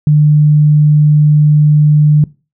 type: tone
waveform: sine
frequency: 150 Hz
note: D3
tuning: 37 cents sharp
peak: -4 dBFS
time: 0.07-2.24 s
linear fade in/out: 2 ms
effects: noise-tail reverb RT60 0.3 s tail -21 dB re dry